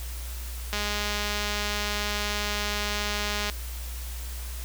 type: click train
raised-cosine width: 0.2 ms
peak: -12 dBFS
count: 574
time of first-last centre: 0.73-3.498 s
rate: 207 Hz
effects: added 60 Hz sine -33 dBFS peak until 4.64 s + white hiss -42 dBFS RMS until 4.64 s